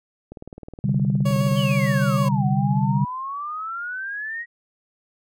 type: click train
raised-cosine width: 2 ms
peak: -24 dBFS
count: 24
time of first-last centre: 0.32-1.518 s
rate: 19.2 Hz
type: chord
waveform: sine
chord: C suspended second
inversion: none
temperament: equal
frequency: 130.81 / 146.83 / 196 Hz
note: C3 / D3 / G3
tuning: 0 / 0 / 0 cents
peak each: -22 dBFS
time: 0.84-3.05 s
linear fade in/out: 5 ms
type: tone with vibrato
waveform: 30% pulse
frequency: 554.4 Hz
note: C#5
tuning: in tune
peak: -23 dBFS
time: 1.25-2.29 s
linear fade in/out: 10 ms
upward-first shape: square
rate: 6.5 Hz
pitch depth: 19 cents each way
type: exponential two-way sweep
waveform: sine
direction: down then up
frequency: 3267 to 740 to 1914 Hz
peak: -27 dBFS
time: 1.55-4.46 s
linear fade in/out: 50 ms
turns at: 2.46 s
effects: none